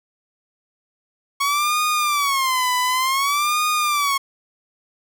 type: tone with vibrato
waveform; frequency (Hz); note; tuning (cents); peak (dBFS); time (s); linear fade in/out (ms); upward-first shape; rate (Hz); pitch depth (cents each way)
sawtooth; 1107; C#6; -3; -14; 1.4-4.18; 10; sine; 0.55; 180
effects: none